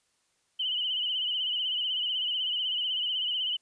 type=tone with vibrato; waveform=sine; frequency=2993 Hz; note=F#7; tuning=19 cents sharp; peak=-27 dBFS; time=0.59-3.57 s; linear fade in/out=10 ms; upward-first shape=sine; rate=16 Hz; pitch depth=67 cents each way; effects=white hiss -72 dBFS RMS until 3.61 s + resampled to 22050 Hz